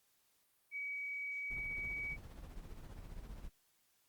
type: tone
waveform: sine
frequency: 2269 Hz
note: C#7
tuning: 40 cents sharp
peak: -39 dBFS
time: 0.71-2.17 s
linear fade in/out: 50 ms
type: noise with tremolo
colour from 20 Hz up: brown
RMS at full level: -47 dBFS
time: 1.5-3.49 s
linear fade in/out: 10 ms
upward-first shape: triangle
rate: 15 Hz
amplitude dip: 60%
effects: white hiss -75 dBFS RMS until 4.08 s + Opus 48 kbps